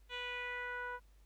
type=tone with low-pass filter sweep; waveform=10% pulse; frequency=491.7 Hz; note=B4; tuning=8 cents flat; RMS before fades=-42 dBFS; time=0.09-1 s; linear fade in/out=50 ms; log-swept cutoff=3400 to 1200 Hz; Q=2.7; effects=added 50 Hz sine -60 dBFS peak until 1.25 s + pink hiss -74 dBFS RMS until 1.25 s